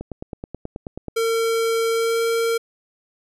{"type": "click train", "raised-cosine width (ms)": 2, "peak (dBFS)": -17, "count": 11, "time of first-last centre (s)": [0.01, 1.083], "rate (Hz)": 9.32}
{"type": "tone with pitch glide", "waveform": "square", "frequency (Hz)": [455.2, 459.2], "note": ["A#4", "A#4"], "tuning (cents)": [-41, -26], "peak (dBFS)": -19, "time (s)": [1.16, 2.58], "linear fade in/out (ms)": 10, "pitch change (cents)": 15, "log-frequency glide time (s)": [1.9, 2.21]}
{"effects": ["resampled to 32000 Hz"]}